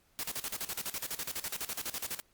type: noise with tremolo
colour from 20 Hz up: white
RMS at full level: -36 dBFS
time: 0.19-2.2 s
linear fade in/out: 0 ms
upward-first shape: square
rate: 12 Hz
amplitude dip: 80%
effects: pink hiss -69 dBFS RMS until 2.33 s + Opus 48 kbps